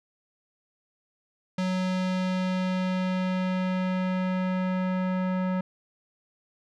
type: tone with low-pass filter sweep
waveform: square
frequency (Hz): 185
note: F#3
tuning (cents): 0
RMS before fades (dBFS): -27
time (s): 1.58-5.61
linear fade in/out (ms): 5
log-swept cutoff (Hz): 5100 to 1600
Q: 0.94
effects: none